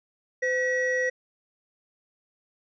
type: tone pair together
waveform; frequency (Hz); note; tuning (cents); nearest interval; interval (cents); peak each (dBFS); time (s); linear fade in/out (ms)
triangle; 508.8 / 1921; C5 / B6; -48 / -48; octave + major seventh; 2300; -24; 0.42-1.1; 10
effects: resampled to 16000 Hz